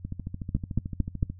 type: two click trains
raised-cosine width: 5 ms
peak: -21 / -12 dBFS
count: 18 / 4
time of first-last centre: 0.05-1.3 / 0.55-1.229 s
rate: 13.6 / 4.42 Hz
effects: noise-tail reverb RT60 0.1 s tail -20 dB re dry + added 90 Hz sine -45 dBFS peak until 1.39 s